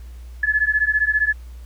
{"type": "beating tone pair", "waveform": "sine", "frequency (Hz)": [1709, 1724], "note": ["G#6", "A6"], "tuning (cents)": [49, -36], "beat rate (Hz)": 15, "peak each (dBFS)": -19, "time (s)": [0.43, 1.33], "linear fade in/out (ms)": 5, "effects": ["added 60 Hz sine -34 dBFS peak until 1.65 s", "pink hiss -54 dBFS RMS until 1.65 s"]}